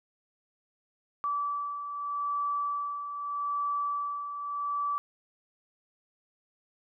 sine beating tone pair, 1155 / 1155.81 Hz, D6 / D6, -29 / -28 cents, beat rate 0.81 Hz, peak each -38 / -30 dBFS, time 1.24-4.98 s, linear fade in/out 0 ms, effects none

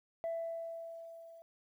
sine tone with level ramp, 664 Hz, E5, 12 cents sharp, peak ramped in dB -32 to -52 dBFS, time 0.24-1.42 s, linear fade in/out 0 ms, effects tanh soft clip ceiling -32 dBFS + 12-bit

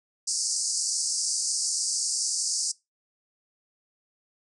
pink band-pass noise, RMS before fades -28 dBFS, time 0.27-2.72 s, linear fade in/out 10 ms, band 4700 to 9400 Hz, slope 96 dB/octave, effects noise-tail reverb RT60 0.2 s tail -21 dB re dry

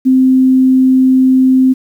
sine tone, 260 Hz, C4, 11 cents flat, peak -5 dBFS, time 0.05-1.74 s, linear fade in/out 20 ms, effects 7-bit

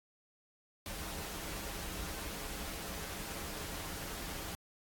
pink noise with comb filter, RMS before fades -42 dBFS, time 0.86-4.55 s, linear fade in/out 0 ms, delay 8.1 ms, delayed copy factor -0.55, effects AAC 64 kbps

